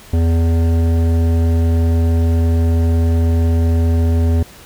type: tone with hard clipping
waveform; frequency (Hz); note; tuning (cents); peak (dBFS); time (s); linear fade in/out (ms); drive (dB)
sine; 83; E2; +12; -13; 0.13-4.43; 5; 13
effects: pink hiss -40 dBFS RMS until 4.65 s